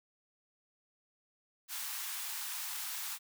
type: high-pass noise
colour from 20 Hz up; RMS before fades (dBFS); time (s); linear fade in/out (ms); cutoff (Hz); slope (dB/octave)
white; -40; 1.68-3.19; 50; 810; 48
effects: none